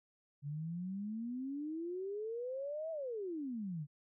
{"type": "exponential two-way sweep", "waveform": "sine", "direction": "up then down", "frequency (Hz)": [140, 659.3, 140], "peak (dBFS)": -38, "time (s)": [0.42, 3.87], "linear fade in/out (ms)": 50, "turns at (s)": 2.91, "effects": []}